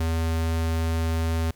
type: tone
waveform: square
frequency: 81.7 Hz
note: E2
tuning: 15 cents flat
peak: -23 dBFS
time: 0-1.51 s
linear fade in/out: 5 ms
effects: pink hiss -59 dBFS RMS until 1.55 s